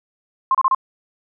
sine tone bursts, 1060 Hz, C6, 22 cents sharp, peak -12 dBFS, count 4, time 0.51-0.748 s, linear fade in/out 2 ms, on 37 ms, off 30 ms, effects none

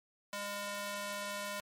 square tone with high-pass filter, 203.2 Hz, G#3, 38 cents flat, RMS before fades -40 dBFS, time 0.33-1.6 s, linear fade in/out 0 ms, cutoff 680 Hz, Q 0.67, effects MP3 64 kbps

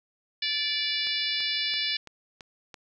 harmonic tone, 582 Hz, D5, 16 cents flat, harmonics 3 / 4 / 5 / 6 / 7 / 8 / 9, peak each -37 / -34 / -34 / -31 / -33 / -35 / -35 dBFS, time 0.42-1.97 s, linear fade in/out 5 ms
click train, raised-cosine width 0.2 ms, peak -25 dBFS, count 6, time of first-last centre 1.07-2.742 s, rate 2.99 Hz
effects none

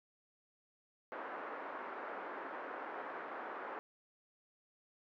white band-pass noise, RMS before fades -45 dBFS, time 1.12-3.79 s, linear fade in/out 0 ms, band 300 to 1500 Hz, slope 24 dB/octave, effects none

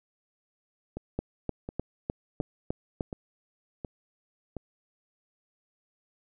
two click trains, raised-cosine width 2 ms, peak -22 / -16 dBFS, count 6 / 7, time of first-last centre 0.97-4.567 / 1.19-3.008 s, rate 1.39 / 3.3 Hz, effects none

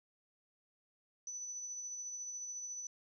sine tone with tremolo, 5980 Hz, F#8, 17 cents sharp, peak -40 dBFS, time 1.27-2.87 s, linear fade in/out 2 ms, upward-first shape sine, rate 14 Hz, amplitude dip 30%, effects none

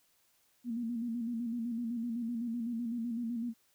sine tone with vibrato, 234.2 Hz, A#3, 8 cents sharp, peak -33 dBFS, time 0.64-3.54 s, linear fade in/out 50 ms, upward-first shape square, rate 7.9 Hz, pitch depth 55 cents each way, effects white hiss -71 dBFS RMS until 3.74 s

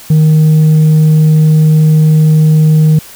sine tone with tanh clipping, 155.56 Hz, D#3, in tune, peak -4 dBFS, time 0.1-2.99 s, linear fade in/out 5 ms, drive 2 dB, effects white hiss -33 dBFS RMS until 3.15 s

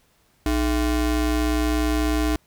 square ring-modulated tone, 182.2 Hz, F#3, 26 cents flat, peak -17 dBFS, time 0.46-2.36 s, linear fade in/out 0 ms, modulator 124 Hz, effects pink hiss -62 dBFS RMS until 2.46 s

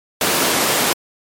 pink high-pass noise, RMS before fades -17 dBFS, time 0.21-0.93 s, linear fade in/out 2 ms, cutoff 270 Hz, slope 12 dB/octave, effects MP3 64 kbps

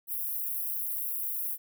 white high-pass noise, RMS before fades -33 dBFS, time 0.07-1.58 s, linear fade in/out 50 ms, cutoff 11000 Hz, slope 48 dB/octave, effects none

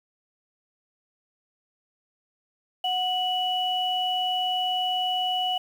sine tone pair together, 736 / 2944 Hz, F#5 / F#7, -9 / -9 cents, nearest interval 2 octaves, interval 2400 cents, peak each -26 / -26 dBFS, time 2.84-5.58 s, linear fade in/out 5 ms, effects 8-bit

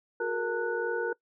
sine tone cluster, 364 / 424.1 / 467.4 / 900 / 1474 Hz, F#4 / G#4 / A#4 / A5 / F#6, -28 / +36 / +5 / +39 / -7 cents, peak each -35 / -39 / -30 / -38 / -34 dBFS, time 0.2-1.13 s, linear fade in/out 5 ms, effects noise-tail reverb RT60 0.1 s tail -22 dB re dry

